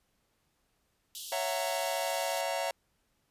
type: high-pass noise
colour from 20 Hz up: pink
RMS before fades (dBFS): -42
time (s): 1.15-2.41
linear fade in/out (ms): 0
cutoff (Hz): 2900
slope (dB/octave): 96
type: chord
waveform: 45% pulse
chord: F# dominant seventh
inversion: second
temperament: just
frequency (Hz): 555 / 666 / 740 / 925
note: C#5 / E5 / F#5 / A#5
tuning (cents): +2 / +18 / 0 / -14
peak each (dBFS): -36 / -35 / -38 / -38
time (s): 1.32-2.71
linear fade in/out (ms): 2
effects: pink hiss -75 dBFS RMS until 3.3 s + resampled to 32000 Hz